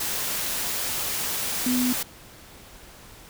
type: tone in noise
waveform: sine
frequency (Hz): 250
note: B3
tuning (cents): +21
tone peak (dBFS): -21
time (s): 1.66-1.93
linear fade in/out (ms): 5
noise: white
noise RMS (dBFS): -28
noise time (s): 0-2.03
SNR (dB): +4
effects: pink hiss -47 dBFS RMS until 3.29 s